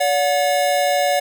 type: tone pair together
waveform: square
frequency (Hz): 573 / 725.7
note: D5 / F#5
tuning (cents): -43 / -34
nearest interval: major third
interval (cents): 409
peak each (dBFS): -19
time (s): 0-1.2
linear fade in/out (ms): 10
effects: none